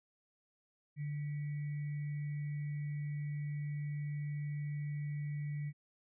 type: tone with sample-and-hold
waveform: sine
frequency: 146.6 Hz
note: D3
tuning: 3 cents flat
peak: -36 dBFS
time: 0.96-5.73 s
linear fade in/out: 50 ms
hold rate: 2100 Hz
effects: resampled to 8000 Hz